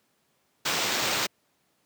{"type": "noise with sample-and-hold", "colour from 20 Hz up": "violet", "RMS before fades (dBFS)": -27, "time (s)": [0.65, 1.27], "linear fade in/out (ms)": 10, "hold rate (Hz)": 11025, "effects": ["pink hiss -70 dBFS RMS until 1.85 s", "high-pass 150 Hz 12 dB/octave"]}